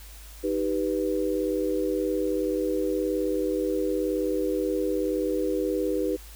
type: chord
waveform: sine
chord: Eb augmented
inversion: none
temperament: equal with one note detuned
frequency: 313.1 / 392 / 493.9 Hz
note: Eb4 / G4 / B4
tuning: +11 / 0 / 0 cents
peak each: -28 / -28 / -28 dBFS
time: 0.43-6.17 s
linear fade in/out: 20 ms
effects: added 52 Hz sine -43 dBFS peak until 6.35 s + white hiss -49 dBFS RMS until 6.35 s